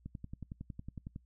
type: click train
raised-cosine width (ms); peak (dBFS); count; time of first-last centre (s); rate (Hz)
5; -30; 13; 0.06-1.161; 10.9
effects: noise-tail reverb RT60 0.1 s tail -24 dB re dry + added 60 Hz sine -63 dBFS peak until 1.25 s